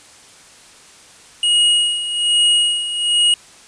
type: tone with tremolo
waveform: square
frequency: 2884 Hz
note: F#7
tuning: 45 cents flat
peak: -11 dBFS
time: 1.43-3.34 s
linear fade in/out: 2 ms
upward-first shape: sine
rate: 1.2 Hz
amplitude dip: 70%
effects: white hiss -44 dBFS RMS until 3.67 s + resampled to 22050 Hz